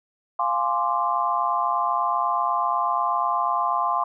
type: chord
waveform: sine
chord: D half-diminished seventh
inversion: first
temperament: equal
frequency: 698.5 / 830.6 / 1046.5 / 1174.7 Hz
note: F5 / Ab5 / C6 / D6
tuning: 0 / 0 / 0 / 0 cents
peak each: -27 / -28 / -23 / -27 dBFS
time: 0.39-4.04 s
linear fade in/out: 5 ms
effects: none